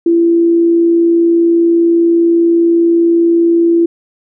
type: tone with amplitude modulation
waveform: sine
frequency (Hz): 337.5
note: E4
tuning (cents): +41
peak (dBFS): -5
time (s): 0.06-3.86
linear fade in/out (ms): 5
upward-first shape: sine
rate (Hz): 60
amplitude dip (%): 30
effects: none